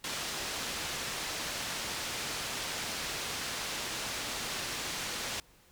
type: low-pass noise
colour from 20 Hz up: white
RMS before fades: -37 dBFS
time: 0.04-5.4 s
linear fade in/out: 2 ms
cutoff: 5700 Hz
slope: 12 dB/octave
effects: pink hiss -62 dBFS RMS until 5.71 s